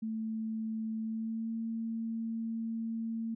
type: tone with pitch glide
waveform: sine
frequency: 221.1 to 226.4 Hz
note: A3 to A3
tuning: +9 to +50 cents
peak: -33 dBFS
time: 0.02-3.35 s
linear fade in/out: 10 ms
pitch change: +41 cents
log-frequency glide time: 1.01-1.54 s
effects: none